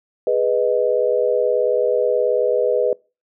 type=chord; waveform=sine; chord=G# minor; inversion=none; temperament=equal; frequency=415.3 / 493.9 / 622.3 Hz; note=G#4 / B4 / D#5; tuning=0 / 0 / 0 cents; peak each=-21 / -17 / -21 dBFS; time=0.27-2.93 s; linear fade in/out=2 ms; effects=noise-tail reverb RT60 0.3 s tail -25 dB re dry